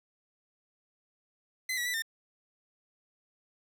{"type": "tone with pitch steps", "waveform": "sawtooth", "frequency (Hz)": [2036, 1934, 1976, 1809], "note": ["C7", "B6", "B6", "A6"], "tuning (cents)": [-48, -37, 0, 48], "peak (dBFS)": -27, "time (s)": [1.69, 2.022], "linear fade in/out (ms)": 5, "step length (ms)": 83, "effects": []}